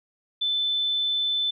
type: tone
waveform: sine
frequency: 3520 Hz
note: A7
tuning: in tune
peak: -22 dBFS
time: 0.41-1.51 s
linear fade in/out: 10 ms
effects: none